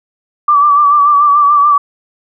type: tone with vibrato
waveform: sine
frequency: 1164 Hz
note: D6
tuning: 16 cents flat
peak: -5 dBFS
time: 0.48-1.78 s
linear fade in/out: 5 ms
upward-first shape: sine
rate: 6.9 Hz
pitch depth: 45 cents each way
effects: none